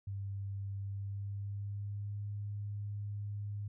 sine tone with pitch glide, 98.9 to 102.62 Hz, G2 to G#2, +16 to -20 cents, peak -37 dBFS, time 0.07-3.68 s, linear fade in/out 5 ms, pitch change +64 cents, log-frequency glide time 0.82-2.24 s, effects none

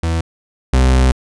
40% pulse tone pair in turn, 82.41 / 64.29 Hz, E2 / C2, 0 / -30 cents, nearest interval major third, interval 430 cents, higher first, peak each -14 / -8 dBFS, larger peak second, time 0.03-0.21 / 0.73-1.12 s, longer second, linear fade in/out 5 ms, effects resampled to 22050 Hz

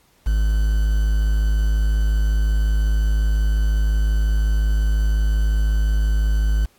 triangle tone with quantisation, 52.8 Hz, G#1, 29 cents sharp, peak -13 dBFS, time 0.26-6.66 s, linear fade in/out 10 ms, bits 6, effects pink hiss -58 dBFS RMS until 6.78 s + AAC 64 kbps

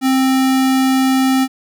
square tone, 263.3 Hz, C4, 11 cents sharp, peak -12 dBFS, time 0.01-1.48 s, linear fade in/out 50 ms, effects none

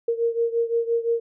sine beating tone pair, 462.8 / 468.6 Hz, A#4 / A#4, -13 / +9 cents, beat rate 5.8 Hz, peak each -22 / -25 dBFS, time 0.08-1.2 s, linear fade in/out 5 ms, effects none

